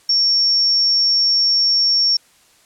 sine tone, 5490 Hz, F8, 31 cents flat, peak -12 dBFS, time 0.09-2.17 s, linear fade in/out 5 ms, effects white hiss -53 dBFS RMS until 2.65 s + low-pass 10000 Hz 12 dB/octave

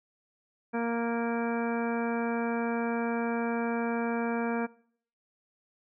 harmonic tone, 233.1 Hz, A#3, in tune, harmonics 1 / 2 / 3 / 4 / 5 / 6 / 7 / 8 / 10, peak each -30 / -33 / -37 / -38 / -45 / -42 / -41 / -53 / -44 dBFS, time 0.73-4.67 s, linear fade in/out 20 ms, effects noise-tail reverb RT60 0.6 s tail -22 dB re dry

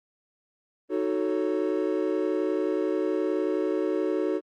triangle chord, D# half-diminished seventh, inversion none, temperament equal with one note detuned, 311.1 / 370 / 441.3 / 554.4 Hz, D#4 / F#4 / A4 / C#5, 0 / 0 / +5 / 0 cents, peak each -27 / -26 / -28 / -31 dBFS, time 0.89-4.41 s, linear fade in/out 50 ms, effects Opus 32 kbps

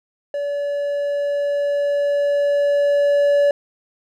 triangle tone with level ramp, 573 Hz, D5, 43 cents flat, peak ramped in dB -19 to -10 dBFS, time 0.34-3.51 s, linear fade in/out 2 ms, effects none

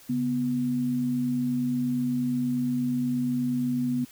sine tone pair together, 138.48 / 246.9 Hz, C#3 / B3, -1 / 0 cents, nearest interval minor seventh, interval 1001 cents, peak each -33 / -24 dBFS, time 0.09-4.05 s, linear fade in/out 10 ms, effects white hiss -52 dBFS RMS until 4.11 s

